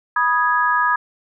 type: chord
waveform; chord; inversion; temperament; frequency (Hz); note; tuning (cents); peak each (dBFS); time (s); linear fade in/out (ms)
sine; G# minor; first; equal with one note detuned; 980.9 / 1244.5 / 1661.2; B5 / D#6 / G#6; -12 / 0 / 0; -19; 0.16-0.96; 5
effects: none